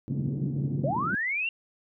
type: band-pass noise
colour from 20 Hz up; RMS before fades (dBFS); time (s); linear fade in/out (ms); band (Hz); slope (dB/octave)
pink; -33; 0.08-1.15; 0; 130 to 300; 24
type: tone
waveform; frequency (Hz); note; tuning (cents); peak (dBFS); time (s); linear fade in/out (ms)
sine; 139.7; C#3; +14; -28; 0.1-0.91; 5
type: linear sweep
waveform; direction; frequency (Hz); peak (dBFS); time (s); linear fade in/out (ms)
sine; up; 500 to 2801; -26; 0.84-1.49; 2
effects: none